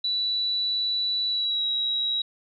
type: tone with pitch glide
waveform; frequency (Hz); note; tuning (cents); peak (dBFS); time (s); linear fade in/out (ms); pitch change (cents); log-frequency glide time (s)
sine; 3951 to 3856; B7 to B7; 0 to -42; -23; 0.04-2.22; 5; -42; 1.28-1.65
effects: none